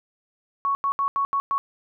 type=tone bursts at uneven times; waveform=sine; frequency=1111 Hz; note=C#6; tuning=4 cents sharp; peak=-20 dBFS; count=6; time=0.65-0.75 / 0.84-0.92 / 0.99-1.08 / 1.16-1.25 / 1.33-1.4 / 1.51-1.58 s; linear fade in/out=0 ms; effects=none